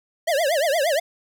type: tone with vibrato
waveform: square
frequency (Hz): 610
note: D#5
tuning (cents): -34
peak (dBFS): -19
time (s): 0.27-1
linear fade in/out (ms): 10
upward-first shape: triangle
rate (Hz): 8.6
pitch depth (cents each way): 270
effects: 10-bit